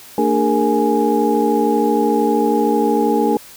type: tone cluster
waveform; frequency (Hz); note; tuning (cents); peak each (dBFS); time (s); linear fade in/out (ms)
sine; 226.2 / 295.4 / 409.9 / 462.9 / 832; A3 / D4 / G#4 / A#4 / G#5; +48 / +10 / -23 / -12 / +3; -19; 0.18-3.37; 2
effects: tanh soft clip ceiling -1 dBFS + white hiss -40 dBFS RMS until 3.56 s